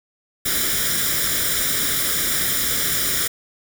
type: noise with comb filter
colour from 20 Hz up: white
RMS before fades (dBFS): -21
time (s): 0.45-3.28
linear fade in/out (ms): 10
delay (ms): 0.56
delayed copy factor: +0.75
effects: none